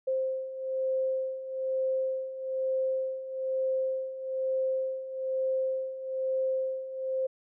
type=beating tone pair; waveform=sine; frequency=524 / 525.1 Hz; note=C5 / C5; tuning=+2 / +6 cents; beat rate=1.1 Hz; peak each=-34 / -29 dBFS; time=0.07-7.27 s; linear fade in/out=10 ms; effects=none